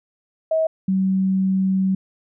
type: tone pair in turn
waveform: sine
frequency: 640 / 190.27 Hz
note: D#5 / F#3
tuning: +49 / +49 cents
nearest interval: octave + major sixth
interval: 2100 cents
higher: first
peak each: -16 / -16 dBFS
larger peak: neither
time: 0.51-0.67 / 0.88-1.95 s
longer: second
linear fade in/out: 5 ms
effects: none